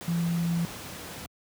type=tone in noise; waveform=sine; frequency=169.7 Hz; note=F3; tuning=49 cents flat; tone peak=-24 dBFS; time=0.08-0.65 s; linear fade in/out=0 ms; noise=pink; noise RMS=-40 dBFS; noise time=0.01-1.26 s; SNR=+13 dB; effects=high-pass 80 Hz 12 dB/octave